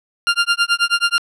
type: tone with tremolo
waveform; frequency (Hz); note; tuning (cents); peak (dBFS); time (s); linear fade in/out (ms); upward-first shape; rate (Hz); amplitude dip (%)
20% pulse; 1396.9; F6; 0; -6; 0.27-1.18; 0; sine; 9.3; 100
effects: low-pass 8000 Hz 12 dB/octave